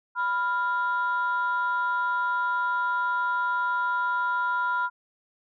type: tone pair together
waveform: sine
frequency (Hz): 987.8 / 1397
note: B5 / F6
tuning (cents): 0 / 0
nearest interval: tritone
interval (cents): 600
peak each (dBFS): -25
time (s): 0.15-4.9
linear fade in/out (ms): 50
effects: tanh soft clip ceiling -18 dBFS